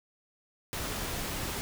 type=noise; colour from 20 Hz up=pink; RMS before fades=-35 dBFS; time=0.73-1.61 s; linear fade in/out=0 ms; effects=none